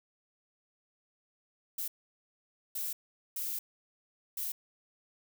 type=noise bursts at uneven times; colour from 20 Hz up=violet; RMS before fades=-36 dBFS; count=4; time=1.78-1.88 / 2.75-2.93 / 3.36-3.59 / 4.37-4.52 s; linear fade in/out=5 ms; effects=none